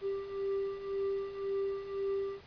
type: beating tone pair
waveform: triangle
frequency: 392 / 393.9 Hz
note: G4 / G4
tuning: 0 / +8 cents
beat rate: 1.9 Hz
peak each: -37 / -32 dBFS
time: 0.01-2.41 s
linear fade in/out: 50 ms
effects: pink hiss -56 dBFS RMS until 2.46 s + resampled to 11025 Hz